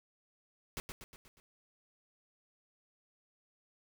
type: noise with echo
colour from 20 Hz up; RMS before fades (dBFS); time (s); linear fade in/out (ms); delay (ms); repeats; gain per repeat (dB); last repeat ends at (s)
pink; -40; 0.77-0.8; 0; 120; 5; -5; 1.4
effects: none